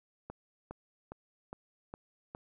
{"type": "click train", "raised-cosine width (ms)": 1, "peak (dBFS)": -28, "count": 6, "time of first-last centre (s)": [0.3, 2.349], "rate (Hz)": 2.44, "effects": []}